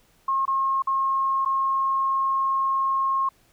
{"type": "tone with dropouts", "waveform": "sine", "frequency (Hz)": 1077, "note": "C6", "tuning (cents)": 50, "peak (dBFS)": -20, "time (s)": [0.28, 3.29], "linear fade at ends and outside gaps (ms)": 5, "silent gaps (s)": [[0.454, 0.478], [0.822, 0.871], [1.45, 1.458]], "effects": ["pink hiss -61 dBFS RMS until 3.52 s"]}